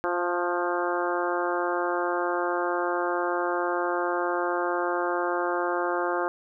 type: harmonic tone with a mistuned harmonic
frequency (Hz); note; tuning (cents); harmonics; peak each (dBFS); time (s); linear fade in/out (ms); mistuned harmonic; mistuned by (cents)
175.5; F3; +9; 2 / 3 / 4 / 5 / 6 / 7 / 8 / 9; -29 / -31 / -32 / -33 / -34 / -34 / -35 / -36; 0.04-6.28; 0; 6; +22
effects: none